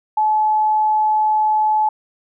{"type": "tone", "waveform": "sine", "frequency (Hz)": 859, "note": "A5", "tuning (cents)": -42, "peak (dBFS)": -13, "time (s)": [0.17, 1.89], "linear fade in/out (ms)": 5, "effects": []}